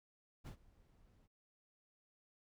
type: noise with ADSR envelope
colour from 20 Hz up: brown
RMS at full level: -45 dBFS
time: 0.44-1.28 s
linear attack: 31 ms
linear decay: 90 ms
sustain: -23 dB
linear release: 30 ms
effects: none